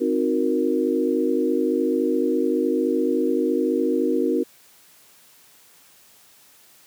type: chord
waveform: sine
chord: C half-diminished seventh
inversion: none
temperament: equal with one note detuned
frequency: 261.6 / 311.1 / 365.1 / 466.2 Hz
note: C4 / Eb4 / Gb4 / Bb4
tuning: 0 / 0 / -23 / 0 cents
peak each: -24 dBFS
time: 0-4.44 s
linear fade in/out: 20 ms
effects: white hiss -53 dBFS RMS until 6.86 s + high-pass 100 Hz 12 dB/octave